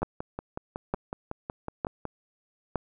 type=two click trains; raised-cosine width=1 ms; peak=-19 / -13 dBFS; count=12 / 4; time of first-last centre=0.02-2.053 / 0.03-2.757 s; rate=5.41 / 1.1 Hz; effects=none